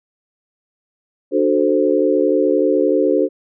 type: chord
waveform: sine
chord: D dominant seventh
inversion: none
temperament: equal with one note detuned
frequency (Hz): 296.7 / 370 / 440 / 523.3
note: D4 / F#4 / A4 / C5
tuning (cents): +18 / 0 / 0 / 0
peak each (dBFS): -18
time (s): 1.31-3.29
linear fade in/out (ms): 50
effects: none